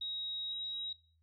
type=tone with pitch glide; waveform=sine; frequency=3800 to 3824 Hz; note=A#7 to A#7; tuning=+33 to +43 cents; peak=-37 dBFS; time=0.01-0.93 s; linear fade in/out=5 ms; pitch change=+10 cents; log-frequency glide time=0.48-0.54 s; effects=noise-tail reverb RT60 0.4 s tail -18 dB re dry + added 81 Hz sine -69 dBFS peak until 1.22 s